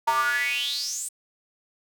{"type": "tone with high-pass filter sweep", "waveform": "square", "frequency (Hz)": 130.81, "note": "C3", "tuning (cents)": 0, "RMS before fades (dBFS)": -26, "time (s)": [0.07, 1.09], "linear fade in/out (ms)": 10, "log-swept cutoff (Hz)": [900, 8800], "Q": 9.1, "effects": []}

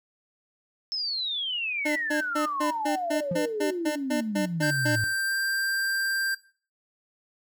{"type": "exponential sweep", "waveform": "sine", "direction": "down", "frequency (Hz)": [5310, 104.8], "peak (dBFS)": -27, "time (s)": [0.92, 5.04], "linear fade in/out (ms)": 0}
{"type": "tone bursts", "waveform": "25% pulse", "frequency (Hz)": 300, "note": "D4", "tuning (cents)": 37, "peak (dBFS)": -21, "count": 13, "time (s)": [1.85, 4.96], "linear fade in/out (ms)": 10, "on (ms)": 110, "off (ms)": 140}
{"type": "tone with exponential decay", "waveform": "triangle", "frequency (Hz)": 173.4, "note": "F3", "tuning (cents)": -12, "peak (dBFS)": -22, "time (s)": [3.31, 3.47], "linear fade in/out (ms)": 5, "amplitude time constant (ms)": 34}
{"type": "tone with pitch glide", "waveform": "square", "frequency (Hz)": [1568, 1579.8], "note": ["G6", "G6"], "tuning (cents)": [0, 13], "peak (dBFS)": -26, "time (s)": [4.62, 6.35], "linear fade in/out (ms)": 10, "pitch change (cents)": 13, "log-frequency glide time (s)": [5.08, 5.36]}
{"effects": ["noise-tail reverb RT60 0.4 s tail -17 dB re dry"]}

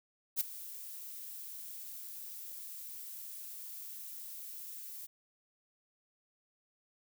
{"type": "noise with ADSR envelope", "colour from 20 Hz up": "violet", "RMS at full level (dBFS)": -29, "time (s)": [0.36, 5.07], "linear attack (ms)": 46, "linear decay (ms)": 11, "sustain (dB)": -17, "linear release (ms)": 18, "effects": []}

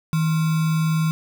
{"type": "tone with sample-and-hold", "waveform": "sine", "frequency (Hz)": 160, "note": "D#3", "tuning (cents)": 49, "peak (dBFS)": -17, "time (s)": [0.13, 1.11], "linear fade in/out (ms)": 0, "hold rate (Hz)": 1225, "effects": []}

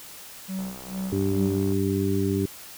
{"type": "tone with tremolo", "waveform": "triangle", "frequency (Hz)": 190, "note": "F#3", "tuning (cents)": 46, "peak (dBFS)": -25, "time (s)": [0.48, 1.59], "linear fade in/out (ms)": 20, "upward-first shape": "sine", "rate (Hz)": 2.3, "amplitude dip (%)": 100}
{"type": "click train", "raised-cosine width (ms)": 1, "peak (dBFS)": -28, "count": 74, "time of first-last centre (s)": [0.59, 1.722], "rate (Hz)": 64.5}
{"type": "harmonic tone", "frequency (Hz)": 97.6, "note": "G2", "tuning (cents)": -7, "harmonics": [1, 2, 3, 4], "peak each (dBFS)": [-27, -27, -27, -27], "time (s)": [1.12, 2.46], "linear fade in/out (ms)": 5}
{"effects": ["white hiss -43 dBFS RMS until 2.77 s"]}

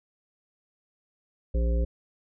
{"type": "harmonic tone", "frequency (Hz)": 58.27, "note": "A#1", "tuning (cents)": 0, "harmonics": [1, 3, 5, 7, 9], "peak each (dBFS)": [-22, -36, -40, -39, -36], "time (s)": [1.54, 1.85], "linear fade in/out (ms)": 10, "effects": []}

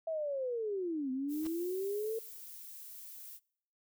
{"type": "linear two-way sweep", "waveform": "sine", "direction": "down then up", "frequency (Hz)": [659.3, 254.5, 455.7], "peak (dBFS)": -33, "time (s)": [0.07, 2.19], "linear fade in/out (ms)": 5, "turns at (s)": 1.11}
{"type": "noise", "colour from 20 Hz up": "violet", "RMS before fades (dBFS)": -49, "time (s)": [1.28, 3.4], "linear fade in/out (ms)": 50}
{"type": "noise with exponential growth", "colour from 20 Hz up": "pink", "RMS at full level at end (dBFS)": -44, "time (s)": [1.39, 1.47], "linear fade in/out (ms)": 2, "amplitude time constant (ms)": 17}
{"effects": ["noise-tail reverb RT60 0.7 s tail -26 dB re dry"]}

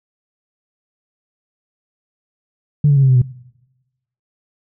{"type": "tone with pitch steps", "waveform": "sine", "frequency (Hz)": [146.83, 142.07, 137.47, 133.02, 128.71, 124.54], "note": ["D3", "C#3", "C#3", "C3", "C3", "B2"], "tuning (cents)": [0, 43, -14, 29, -28, 15], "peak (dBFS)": -7, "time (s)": [2.84, 3.218], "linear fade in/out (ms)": 5, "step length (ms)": 63, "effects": ["noise-tail reverb RT60 1.0 s tail -21 dB re dry", "tanh soft clip ceiling -4 dBFS"]}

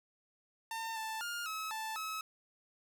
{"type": "tone with pitch steps", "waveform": "sawtooth", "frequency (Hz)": [903, 883, 1413, 1287, 880, 1287], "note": ["A5", "A5", "F6", "E6", "A5", "E6"], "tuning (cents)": [45, 6, 20, -42, 0, -42], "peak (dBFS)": -34, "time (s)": [0.71, 2.21], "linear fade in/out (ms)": 2, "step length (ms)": 250, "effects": ["11-bit"]}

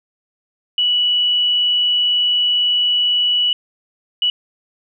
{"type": "tone bursts at uneven times", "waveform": "sine", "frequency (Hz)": 2946, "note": "F#7", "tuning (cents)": -8, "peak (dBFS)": -13, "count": 2, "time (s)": [[0.78, 3.53], [4.22, 4.3]], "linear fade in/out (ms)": 2, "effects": []}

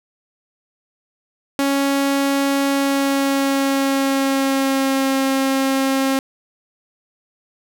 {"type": "tone with pitch glide", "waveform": "sawtooth", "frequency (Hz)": [277.2, 268.8], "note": ["C#4", "C4"], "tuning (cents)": [0, 47], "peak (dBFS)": -12, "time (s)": [1.59, 6.19], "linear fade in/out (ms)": 0, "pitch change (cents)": -53, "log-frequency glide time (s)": [2.68, 5.16], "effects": []}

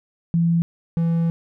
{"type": "tone pair in turn", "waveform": ["sine", "triangle"], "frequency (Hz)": [168.3, 166.75], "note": ["E3", "E3"], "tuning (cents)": [36, 20], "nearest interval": "unison", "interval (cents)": 16, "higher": "first", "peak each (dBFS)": -15, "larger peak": "neither", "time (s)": [[0.34, 0.62], [0.97, 1.3]], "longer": "second", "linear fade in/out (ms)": 0, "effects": []}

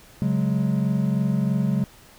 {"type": "chord", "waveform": "triangle", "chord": "C# suspended fourth", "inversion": "none", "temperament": "just", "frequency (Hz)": [138.59, 184.79, 207.9], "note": ["C#3", "F#3", "G#3"], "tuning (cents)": [0, -2, 2], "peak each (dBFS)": -22, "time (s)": [0.22, 1.84], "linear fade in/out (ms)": 0, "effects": ["pink hiss -50 dBFS RMS until 2.18 s"]}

